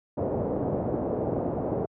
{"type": "low-pass noise", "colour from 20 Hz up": "white", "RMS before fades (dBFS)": -28, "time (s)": [0.17, 1.86], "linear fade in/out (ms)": 10, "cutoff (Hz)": 620, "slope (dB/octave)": 24, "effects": ["high-pass 80 Hz 12 dB/octave"]}